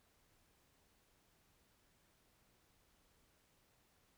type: silence
effects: pink hiss -74 dBFS RMS until 4.17 s